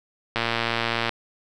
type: click train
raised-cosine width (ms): 0.3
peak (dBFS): -7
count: 86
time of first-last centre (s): 0.36-1.093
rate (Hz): 116
effects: none